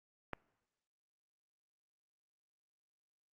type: click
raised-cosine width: 0.5 ms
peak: -23 dBFS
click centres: 0.333 s
effects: noise-tail reverb RT60 1.0 s tail -23 dB re dry + Opus 48 kbps